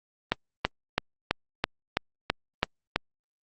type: click train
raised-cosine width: 0.3 ms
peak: -6 dBFS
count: 9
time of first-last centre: 0.32-2.96 s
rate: 3.03 Hz
effects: Opus 32 kbps